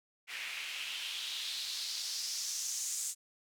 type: noise with band-pass filter sweep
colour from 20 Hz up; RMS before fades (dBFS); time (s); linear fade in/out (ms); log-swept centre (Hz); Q
white; -39; 0.27-3.15; 50; 2200 to 7600; 3
effects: none